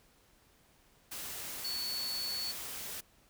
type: tone in noise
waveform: sine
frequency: 4435 Hz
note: C#8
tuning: in tune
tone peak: -35 dBFS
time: 1.64-2.52 s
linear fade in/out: 10 ms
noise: white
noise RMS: -42 dBFS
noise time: 1.11-3.01 s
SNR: +4 dB
effects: pink hiss -66 dBFS RMS until 3.29 s